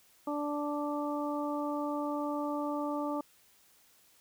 harmonic tone, 293 Hz, D4, 4 cents flat, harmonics 1 / 2 / 3 / 4, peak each -34 / -37 / -39 / -40 dBFS, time 0.27-3.21 s, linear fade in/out 5 ms, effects white hiss -64 dBFS RMS until 4.2 s

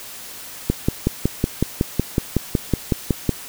click train, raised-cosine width 3 ms, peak -3 dBFS, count 15, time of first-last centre 0.7-3.293 s, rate 5.4 Hz, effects white hiss -36 dBFS RMS until 3.48 s

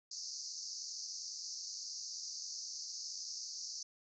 white band-pass noise, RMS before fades -45 dBFS, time 0.11-3.83 s, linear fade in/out 5 ms, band 4500 to 6500 Hz, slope 96 dB/octave, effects none

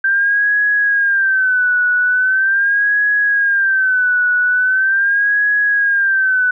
sine tone with vibrato, 1568 Hz, G6, in tune, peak -11 dBFS, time 0.04-6.51 s, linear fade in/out 5 ms, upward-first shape sine, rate 0.41 Hz, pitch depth 110 cents each way, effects none

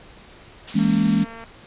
blue noise, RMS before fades -27 dBFS, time 0.67-1.24 s, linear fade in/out 5 ms
sine chord, A# half-diminished seventh, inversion second, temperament equal, 164.81 / 207.7 / 233.1 / 277.2 Hz, E3 / G#3 / A#3 / C#4, 0 / 0 / 0 / 0 cents, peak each -23 / -18 / -22 / -24 dBFS, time 0.74-1.25 s, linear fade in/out 20 ms
click train, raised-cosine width 0.5 ms, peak -25 dBFS, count 149, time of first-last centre 0.79-1.439 s, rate 228 Hz
effects pink hiss -46 dBFS RMS until 1.66 s + resampled to 8000 Hz

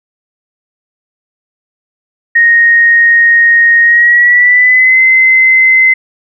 sine tone with pitch glide, 1864.7 to 2057 Hz, A#6 to C7, 0 to -30 cents, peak -3 dBFS, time 2.35-5.94 s, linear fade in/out 10 ms, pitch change +170 cents, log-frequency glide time 3.82-5.01 s, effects none

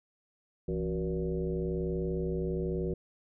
sine tone with frequency modulation, 268.9 Hz, C4, 47 cents sharp, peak -29 dBFS, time 0.68-2.94 s, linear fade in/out 5 ms, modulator 101 Hz, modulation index 2.1, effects none

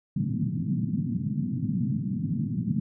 white band-pass noise, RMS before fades -28 dBFS, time 0.16-2.8 s, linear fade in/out 2 ms, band 110 to 240 Hz, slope 48 dB/octave, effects none

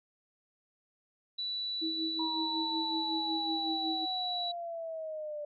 sine tone with pitch glide, 3951 to 3926 Hz, B7 to B7, 0 to -11 cents, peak -33 dBFS, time 1.38-4.52 s, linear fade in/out 10 ms, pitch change -11 cents, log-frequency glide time 2.63-4.33 s
sine tone with tremolo, 322 Hz, E4, 41 cents flat, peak -32 dBFS, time 1.81-4.06 s, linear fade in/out 20 ms, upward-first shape sine, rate 5.4 Hz, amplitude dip 70%
sine linear sweep, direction down, 966 to 587.3 Hz, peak -36 dBFS, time 2.19-5.45 s, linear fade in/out 5 ms
effects none

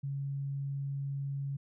sine tone, 139 Hz, C#3, 5 cents sharp, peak -33 dBFS, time 0.03-1.57 s, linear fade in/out 10 ms, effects none

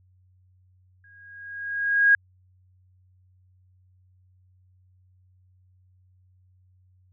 sine tone with exponential growth, 1638 Hz, G#6, 24 cents flat, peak -12 dBFS, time 1.04-2.15 s, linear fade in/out 2 ms, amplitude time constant 240 ms, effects added 92 Hz sine -57 dBFS peak until 7.12 s

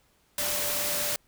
sine tone in noise, 587.3 Hz, D5, in tune, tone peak -37 dBFS, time 0.38-1.16 s, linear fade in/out 2 ms, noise white, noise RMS -29 dBFS, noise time 0.38-1.16 s, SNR -11 dB, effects pink hiss -66 dBFS RMS until 1.27 s

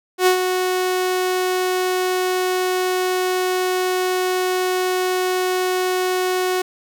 sawtooth tone with ADSR envelope, 368 Hz, F#4, 9 cents flat, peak -7 dBFS, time 0.18-6.62 s, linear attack 85 ms, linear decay 100 ms, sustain -7 dB, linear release 6 ms, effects none

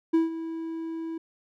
triangle tone with ADSR envelope, 326.8 Hz, E4, 15 cents flat, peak -15 dBFS, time 0.13-1.18 s, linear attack 14 ms, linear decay 150 ms, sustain -14 dB, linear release 6 ms, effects none

